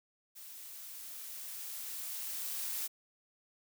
blue noise with level ramp, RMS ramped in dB -50 to -37 dBFS, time 0.35-2.88 s, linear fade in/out 20 ms, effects none

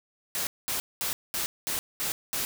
white noise bursts, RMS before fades -30 dBFS, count 7, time 0.35-2.45 s, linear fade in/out 0 ms, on 120 ms, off 210 ms, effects none

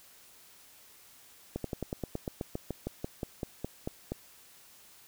slowing click train, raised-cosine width 2 ms, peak -20 dBFS, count 18, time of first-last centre 1.56-4.12 s, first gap 83 ms, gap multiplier 1.07, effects white hiss -57 dBFS RMS until 5.07 s

